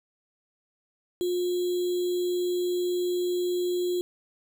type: tone with sample-and-hold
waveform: sine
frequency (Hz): 356.8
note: F4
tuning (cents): +37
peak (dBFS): -24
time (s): 1.21-4.01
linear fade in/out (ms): 0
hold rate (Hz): 3675
effects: none